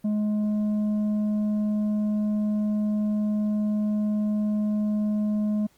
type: tone with tanh clipping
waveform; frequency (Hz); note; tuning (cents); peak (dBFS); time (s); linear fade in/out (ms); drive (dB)
sine; 210.6; G#3; +24; -23; 0.04-5.67; 10; 5
effects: pink hiss -62 dBFS RMS until 5.77 s + Opus 32 kbps